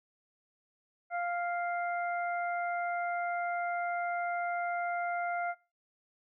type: harmonic tone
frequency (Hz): 698.5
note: F5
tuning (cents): 0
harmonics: 1 / 2 / 3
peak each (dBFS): -32 / -38 / -42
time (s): 1.1-5.55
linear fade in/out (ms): 50
effects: noise-tail reverb RT60 0.3 s tail -20 dB re dry